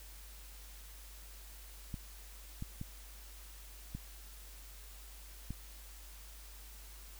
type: clicks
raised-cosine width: 5 ms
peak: -28 dBFS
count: 5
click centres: 1.942 / 2.624 / 2.814 / 3.95 / 5.506 s
effects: added 50 Hz sine -51 dBFS peak until 7.19 s + white hiss -56 dBFS RMS until 7.19 s